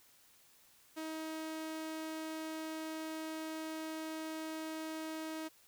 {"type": "tone", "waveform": "sawtooth", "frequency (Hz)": 316.8, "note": "D#4", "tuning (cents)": 31, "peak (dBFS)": -36, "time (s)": [0.96, 5.49], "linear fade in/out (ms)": 20, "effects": ["white hiss -65 dBFS RMS until 5.67 s"]}